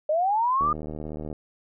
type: linear sweep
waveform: sine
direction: up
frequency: 591 to 1234 Hz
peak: -20 dBFS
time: 0.09-0.73 s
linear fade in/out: 5 ms
type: click train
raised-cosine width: 2 ms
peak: -22 dBFS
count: 56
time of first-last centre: 0.61-1.328 s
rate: 76.6 Hz
effects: none

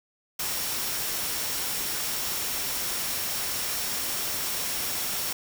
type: tone in noise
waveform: sine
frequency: 5530 Hz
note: F8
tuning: 18 cents flat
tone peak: -39 dBFS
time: 0.39-5.33 s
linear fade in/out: 5 ms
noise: white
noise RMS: -30 dBFS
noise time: 0.39-5.33 s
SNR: -12 dB
effects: none

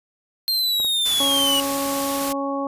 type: linear sweep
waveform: 45% pulse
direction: down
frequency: 4215 to 2903 Hz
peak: -18 dBFS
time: 0.48-1.6 s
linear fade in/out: 0 ms
type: clicks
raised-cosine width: 1 ms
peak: -23 dBFS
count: 2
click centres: 0.801 / 0.847 s
type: noise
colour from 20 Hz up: white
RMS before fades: -28 dBFS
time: 1.05-2.33 s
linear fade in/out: 10 ms
type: harmonic tone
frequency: 277.2 Hz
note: C#4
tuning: in tune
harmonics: 1 / 2 / 3 / 4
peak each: -26 / -27 / -31 / -29 dBFS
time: 1.2-2.67 s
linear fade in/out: 2 ms
effects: resampled to 32000 Hz

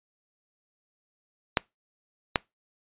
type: clicks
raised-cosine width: 0.3 ms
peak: -4 dBFS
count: 2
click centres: 1.572 / 2.358 s
effects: noise-tail reverb RT60 0.2 s tail -24 dB re dry + resampled to 8000 Hz

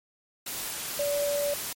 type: tone in noise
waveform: sine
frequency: 577 Hz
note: D5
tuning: 31 cents flat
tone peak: -25 dBFS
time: 0.99-1.54 s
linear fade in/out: 5 ms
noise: white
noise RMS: -34 dBFS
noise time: 0.46-1.73 s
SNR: +6 dB
effects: MP3 64 kbps

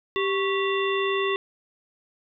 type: harmonic tone with a mistuned harmonic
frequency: 392 Hz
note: G4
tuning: in tune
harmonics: 1 / 3 / 5 / 7 / 9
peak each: -24 / -29 / -31 / -32 / -34 dBFS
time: 0.16-1.36 s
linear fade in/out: 0 ms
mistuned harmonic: 3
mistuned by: -100 cents
effects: none

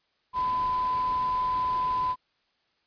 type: tone in noise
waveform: sine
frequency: 1008 Hz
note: B5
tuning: 35 cents sharp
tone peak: -24 dBFS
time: 0.33-2.16 s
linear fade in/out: 50 ms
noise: pink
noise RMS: -42 dBFS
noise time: 0.33-2.16 s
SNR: +15 dB
effects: white hiss -71 dBFS RMS until 2.86 s + resampled to 11025 Hz

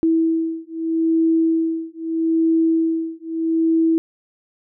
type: beating tone pair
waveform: sine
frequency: 325.6 / 326.39 Hz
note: E4 / E4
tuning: -21 / -17 cents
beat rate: 0.79 Hz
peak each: -19 dBFS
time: 0.03-3.98 s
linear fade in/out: 0 ms
effects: none

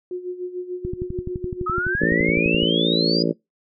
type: tone with tremolo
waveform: sine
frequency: 361.1 Hz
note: F#4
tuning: 42 cents flat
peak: -24 dBFS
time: 0.11-1.95 s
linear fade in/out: 2 ms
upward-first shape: sine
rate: 6.8 Hz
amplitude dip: 75%
type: click train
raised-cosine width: 5 ms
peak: -16 dBFS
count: 22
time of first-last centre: 0.85-2.63 s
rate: 11.8 Hz
type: exponential sweep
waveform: sine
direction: up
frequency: 1250 to 4978 Hz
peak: -21 dBFS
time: 1.66-3.23 s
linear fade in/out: 10 ms
type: harmonic tone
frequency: 56.5 Hz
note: A1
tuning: 47 cents sharp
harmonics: 3 / 4 / 5 / 6 / 7 / 8 / 9 / 10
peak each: -25 / -26 / -25 / -25 / -28 / -26 / -31 / -30 dBFS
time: 2-3.33 s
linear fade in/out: 20 ms
effects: noise-tail reverb RT60 0.2 s tail -24 dB re dry

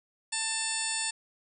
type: harmonic tone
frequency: 890 Hz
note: A5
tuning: 20 cents sharp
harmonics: 1 / 2 / 3 / 4 / 5 / 6 / 8 / 9 / 10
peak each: -41 / -39 / -38 / -40 / -37 / -41 / -37 / -38 / -35 dBFS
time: 0.32-1.11 s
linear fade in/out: 10 ms
effects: none

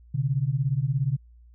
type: beating tone pair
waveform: sine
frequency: 127.4 / 144.4 Hz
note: C3 / D3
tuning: -46 / -29 cents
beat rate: 17 Hz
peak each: -25 dBFS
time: 0.14-1.17 s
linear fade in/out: 10 ms
effects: added 59 Hz sine -49 dBFS peak until 1.54 s

